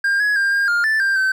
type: tone with pitch steps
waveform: triangle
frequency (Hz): 1604 / 1678 / 1598 / 1611 / 1410 / 1760 / 1586 / 1539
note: G6 / G#6 / G6 / G6 / F6 / A6 / G6 / G6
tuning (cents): +39 / +17 / +33 / +47 / +16 / 0 / +20 / -32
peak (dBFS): -13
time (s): 0.04-1.32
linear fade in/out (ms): 5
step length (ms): 160
effects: none